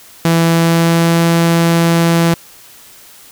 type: tone with pitch glide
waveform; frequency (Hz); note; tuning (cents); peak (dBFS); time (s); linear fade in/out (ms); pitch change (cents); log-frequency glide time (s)
sawtooth; 166.2 to 167.74; E3 to E3; +15 to +30; -5; 0.25-2.34; 2; +15; 0.52-1.22
effects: white hiss -40 dBFS RMS until 3.31 s